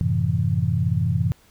sine chord, F# half-diminished seventh, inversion none, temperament equal, 92.5 / 110 / 130.81 / 164.81 Hz, F#2 / A2 / C3 / E3, 0 / 0 / 0 / 0 cents, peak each -24 dBFS, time 0.01-1.32 s, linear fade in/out 0 ms, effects pink hiss -56 dBFS RMS until 1.5 s

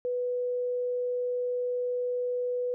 sine tone, 493.7 Hz, B4, 1 cent flat, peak -27 dBFS, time 0.05-2.74 s, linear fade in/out 0 ms, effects none

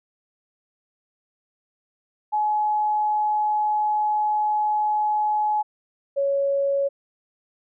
sine tone pair in turn, 847 / 556.4 Hz, G#5 / C#5, +34 / +6 cents, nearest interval perfect fifth, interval 728 cents, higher first, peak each -19 dBFS, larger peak neither, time 2.32-5.63 / 6.16-6.89 s, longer first, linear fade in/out 20 ms, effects none

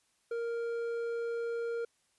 sine tone with hard clipping, 466.2 Hz, A#4, in tune, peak -34 dBFS, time 0.31-1.85 s, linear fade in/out 5 ms, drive 6 dB, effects white hiss -73 dBFS RMS until 2.18 s + resampled to 24000 Hz

